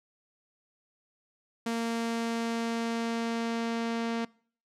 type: tone with low-pass filter sweep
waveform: sawtooth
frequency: 230.5 Hz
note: A#3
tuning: 19 cents flat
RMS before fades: -31 dBFS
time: 1.66-4.25 s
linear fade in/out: 5 ms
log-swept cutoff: 9600 to 4800 Hz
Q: 0.72
effects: noise-tail reverb RT60 0.5 s tail -24 dB re dry